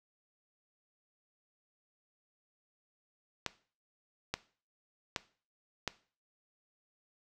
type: clicks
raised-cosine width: 0.2 ms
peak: -15 dBFS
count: 4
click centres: 3.463 / 4.34 / 5.162 / 5.877 s
effects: noise-tail reverb RT60 0.4 s tail -17 dB re dry